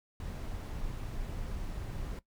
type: noise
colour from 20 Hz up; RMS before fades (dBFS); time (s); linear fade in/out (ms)
brown; -38; 0.2-2.19; 2
effects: noise-tail reverb RT60 0.1 s tail -17 dB re dry